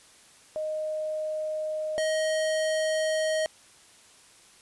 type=tone pair in turn; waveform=sine / square; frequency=620 / 628.3 Hz; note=D#5 / D#5; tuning=-6 / +17 cents; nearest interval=unison; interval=23 cents; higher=second; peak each=-28 / -25 dBFS; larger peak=second; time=0.56-1.98 / 1.98-3.46 s; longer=second; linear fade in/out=0 ms; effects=white hiss -55 dBFS RMS until 4.61 s + resampled to 24000 Hz